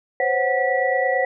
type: tone cluster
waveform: sine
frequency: 513 / 542 / 740 / 1949 Hz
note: C5 / C#5 / F#5 / B6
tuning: -34 / -39 / 0 / -23 cents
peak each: -23 dBFS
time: 0.2-1.25 s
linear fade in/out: 2 ms
effects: none